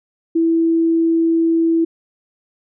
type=tone; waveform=sine; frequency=329.6 Hz; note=E4; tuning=in tune; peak=-12 dBFS; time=0.35-1.85 s; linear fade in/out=10 ms; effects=none